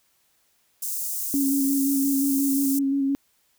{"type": "high-pass noise", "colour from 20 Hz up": "white", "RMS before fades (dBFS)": -29, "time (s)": [0.82, 2.79], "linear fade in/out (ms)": 5, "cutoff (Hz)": 6700, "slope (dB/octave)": 24}
{"type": "tone with vibrato", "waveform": "sine", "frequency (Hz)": 275.5, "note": "C#4", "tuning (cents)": -11, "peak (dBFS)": -20, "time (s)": [1.34, 3.15], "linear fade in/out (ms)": 0, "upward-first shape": "square", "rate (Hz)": 5.7, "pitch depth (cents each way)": 19}
{"effects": ["white hiss -66 dBFS RMS until 3.58 s"]}